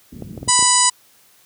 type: low-pass noise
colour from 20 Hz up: white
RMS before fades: -35 dBFS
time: 0.12-0.5 s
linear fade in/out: 5 ms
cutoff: 270 Hz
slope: 24 dB/octave
type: clicks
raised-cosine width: 2 ms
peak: -17 dBFS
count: 6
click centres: 0.223 / 0.377 / 0.43 / 0.477 / 0.591 / 0.626 s
type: harmonic tone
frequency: 987.8 Hz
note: B5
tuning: in tune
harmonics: 1 / 2 / 3 / 4 / 5 / 6 / 7 / 8 / 9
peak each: -18 / -26 / -26 / -25 / -21 / -27 / -18 / -20 / -18 dBFS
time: 0.48-0.9 s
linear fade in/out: 10 ms
effects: white hiss -53 dBFS RMS until 1.45 s + high-pass 60 Hz 12 dB/octave